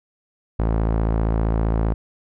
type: tone with low-pass filter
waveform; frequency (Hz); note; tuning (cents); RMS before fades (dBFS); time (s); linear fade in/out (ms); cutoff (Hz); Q
sawtooth; 55.2; A1; +6; -20; 0.59-1.94; 5; 990; 0.85
effects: none